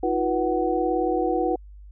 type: tone cluster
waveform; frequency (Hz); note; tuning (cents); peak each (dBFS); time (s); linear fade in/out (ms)
sine; 321.3 / 359.7 / 486.5 / 747; E4 / F#4 / B4 / F#5; -44 / -49 / -26 / +16; -26; 0.03-1.56; 5
effects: added 50 Hz sine -41 dBFS peak until 1.91 s